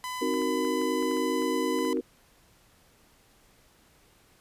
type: tone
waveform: sawtooth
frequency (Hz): 1005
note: B5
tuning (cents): +30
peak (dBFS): -29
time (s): 0.04-1.93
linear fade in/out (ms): 0
type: chord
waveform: sine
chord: C half-diminished seventh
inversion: none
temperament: equal with one note detuned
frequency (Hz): 261.6 / 311.1 / 371.7 / 466.2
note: C4 / Eb4 / Gb4 / Bb4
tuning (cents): 0 / 0 / +8 / 0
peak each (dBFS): -31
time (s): 0.21-2.01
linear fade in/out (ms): 10
type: clicks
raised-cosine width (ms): 0.5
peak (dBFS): -31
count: 11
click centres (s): 0.34 / 0.419 / 0.65 / 0.816 / 1.026 / 1.113 / 1.17 / 1.422 / 1.788 / 1.851 / 1.971
effects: pink hiss -61 dBFS RMS until 4.4 s + resampled to 32000 Hz